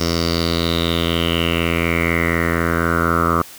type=tone with low-pass filter sweep; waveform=10% pulse; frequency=84.1 Hz; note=E2; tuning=35 cents sharp; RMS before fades=-18 dBFS; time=0-3.42 s; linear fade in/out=5 ms; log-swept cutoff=5400 to 1200 Hz; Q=6.4; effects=white hiss -39 dBFS RMS until 3.58 s